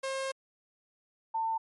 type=tone pair in turn; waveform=sawtooth / sine; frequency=535 / 896.9 Hz; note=C5 / A5; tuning=+38 / +33 cents; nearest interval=major sixth; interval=895 cents; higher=second; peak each=-28 dBFS; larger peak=neither; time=0.03-0.32 / 1.34-1.58 s; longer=first; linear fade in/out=10 ms; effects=MP3 48 kbps